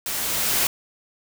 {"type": "noise with level ramp", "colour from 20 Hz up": "white", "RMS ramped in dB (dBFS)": [-28, -20], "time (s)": [0.06, 0.67], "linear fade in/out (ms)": 2, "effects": []}